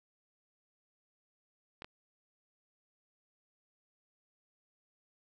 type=clicks; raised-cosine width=0.3 ms; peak=-28 / -29 dBFS; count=2; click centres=1.821 / 1.845 s; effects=none